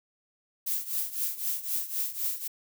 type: noise with tremolo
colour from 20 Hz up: violet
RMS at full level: -28 dBFS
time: 0.66-2.48 s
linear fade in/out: 10 ms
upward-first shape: triangle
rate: 3.9 Hz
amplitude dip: 85%
effects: none